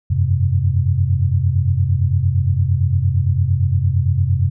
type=chord; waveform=sine; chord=F suspended second; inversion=none; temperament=equal with one note detuned; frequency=89.24 / 98 / 130.81 Hz; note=F2 / G2 / C3; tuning=+38 / 0 / 0 cents; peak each=-17 / -18 / -18 dBFS; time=0.1-4.5 s; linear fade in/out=10 ms; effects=none